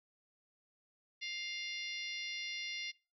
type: harmonic tone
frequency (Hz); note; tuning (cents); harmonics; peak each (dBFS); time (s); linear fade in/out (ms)
700; F5; +4; 3 / 4 / 5 / 6 / 7 / 8; -43 / -45 / -47 / -49 / -50 / -51; 1.21-2.92; 20
effects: noise-tail reverb RT60 0.3 s tail -21 dB re dry